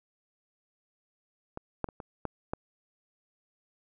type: clicks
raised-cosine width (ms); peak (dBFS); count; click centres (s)
1; -23 / -15 / -28 / -26 / -18 / -17; 6; 1.574 / 1.843 / 1.888 / 2.002 / 2.253 / 2.535
effects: none